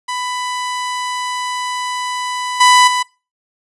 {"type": "tone with level steps", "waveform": "sawtooth", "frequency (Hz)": 995, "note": "B5", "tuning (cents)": 13, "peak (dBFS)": [-16, -3, -11], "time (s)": [0.08, 3.03], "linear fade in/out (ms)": 10, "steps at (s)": [2.6, 2.87], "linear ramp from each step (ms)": 10, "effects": ["noise-tail reverb RT60 0.3 s tail -23 dB re dry", "resampled to 24000 Hz"]}